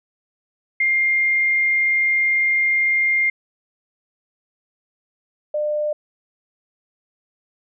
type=tone pair in turn; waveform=sine; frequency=2113 / 600.2 Hz; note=C7 / D5; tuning=+16 / +38 cents; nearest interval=octave + minor seventh; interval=2178 cents; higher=first; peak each=-15 / -19 dBFS; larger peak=first; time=0.8-3.3 / 5.54-5.93 s; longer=first; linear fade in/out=5 ms; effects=none